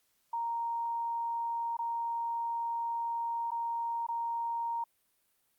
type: tone with dropouts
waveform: sine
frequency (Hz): 931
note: A#5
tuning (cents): -2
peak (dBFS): -31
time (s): 0.33-4.84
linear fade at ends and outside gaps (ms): 5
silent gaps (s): 1.769-1.789 / 3.507-3.516 / 4.067-4.086
effects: white hiss -74 dBFS RMS until 5.58 s + Opus 48 kbps